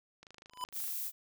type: click train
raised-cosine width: 0.2 ms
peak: -35 dBFS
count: 18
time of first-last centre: 0.23-0.879 s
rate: 26.2 Hz
type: tone with exponential growth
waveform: square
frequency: 1000 Hz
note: B5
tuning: 21 cents sharp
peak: -32 dBFS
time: 0.51-0.64 s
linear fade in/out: 0 ms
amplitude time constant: 28 ms
type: noise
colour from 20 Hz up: violet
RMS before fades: -38 dBFS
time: 0.72-1.12 s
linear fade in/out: 50 ms
effects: none